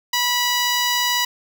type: tone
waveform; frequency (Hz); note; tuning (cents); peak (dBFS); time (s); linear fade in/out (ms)
10% pulse; 978; B5; -17; -9; 0.13-1.25; 5
effects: none